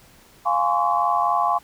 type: chord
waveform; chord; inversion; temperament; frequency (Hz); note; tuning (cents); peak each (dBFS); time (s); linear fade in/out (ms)
sine; Db major seventh; first; equal with one note detuned; 698.5 / 830.6 / 1046.5 / 1130.7; F5 / Ab5 / C6 / Db6; 0 / 0 / 0 / +34; -23; 0.45-1.59; 20
effects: pink hiss -52 dBFS RMS until 1.63 s